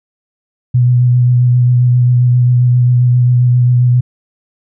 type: tone with vibrato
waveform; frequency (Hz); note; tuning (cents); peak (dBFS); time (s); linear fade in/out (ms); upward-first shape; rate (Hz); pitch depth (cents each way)
sine; 123.47; B2; 0; -6; 0.74-4.01; 10; sine; 7.5; 18
effects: none